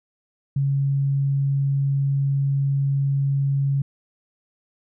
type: tone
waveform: sine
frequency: 138.59 Hz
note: C#3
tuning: in tune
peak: -18 dBFS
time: 0.56-3.82 s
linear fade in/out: 5 ms
effects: none